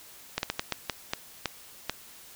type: slowing click train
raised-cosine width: 0.2 ms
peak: -10 dBFS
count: 9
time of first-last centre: 0.38-1.896 s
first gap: 51 ms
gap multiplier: 1.36
effects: white hiss -50 dBFS RMS until 2.35 s